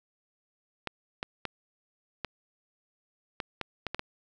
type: clicks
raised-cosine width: 0.3 ms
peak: -16 dBFS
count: 9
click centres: 0.873 / 1.229 / 1.453 / 2.247 / 3.402 / 3.613 / 3.867 / 3.946 / 3.994 s
effects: none